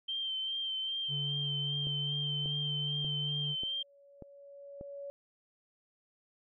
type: tone with vibrato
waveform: sine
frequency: 3130 Hz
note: G7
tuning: 3 cents flat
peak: -33 dBFS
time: 0.08-3.83 s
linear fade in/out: 10 ms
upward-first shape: sine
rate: 2.5 Hz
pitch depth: 28 cents each way
type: tone with pitch glide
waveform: triangle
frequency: 143.4 to 146.41 Hz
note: D3 to D3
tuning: -41 to -5 cents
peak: -34 dBFS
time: 1.08-3.56 s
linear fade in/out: 50 ms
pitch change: +36 cents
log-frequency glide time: 1.68-2.61 s
type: click train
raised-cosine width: 2 ms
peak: -32 dBFS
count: 6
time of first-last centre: 1.87-4.811 s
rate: 1.7 Hz
type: tone with exponential growth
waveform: sine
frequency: 563 Hz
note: C#5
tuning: 27 cents sharp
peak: -39 dBFS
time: 2.8-5.1 s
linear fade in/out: 0 ms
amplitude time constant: 500 ms
effects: none